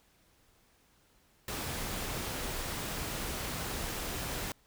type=noise; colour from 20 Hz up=pink; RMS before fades=-37 dBFS; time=1.48-4.52 s; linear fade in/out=2 ms; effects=pink hiss -67 dBFS RMS until 4.66 s